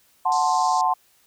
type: chord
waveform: sine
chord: F# diminished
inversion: none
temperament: equal with one note detuned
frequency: 737 / 880 / 1046.5 Hz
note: F#5 / A5 / C6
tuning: -7 / 0 / 0 cents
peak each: -22 dBFS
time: 0.25-0.94 s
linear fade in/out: 10 ms
type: band-pass noise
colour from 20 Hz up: pink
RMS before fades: -36 dBFS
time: 0.32-0.81 s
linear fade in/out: 0 ms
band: 4300 to 7500 Hz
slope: 48 dB/octave
effects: white hiss -60 dBFS RMS until 1.26 s